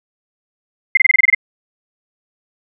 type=tone bursts; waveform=sine; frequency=2093 Hz; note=C7; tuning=in tune; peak=-5 dBFS; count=9; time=0.95-1.348 s; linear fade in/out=5 ms; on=22 ms; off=25 ms; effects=none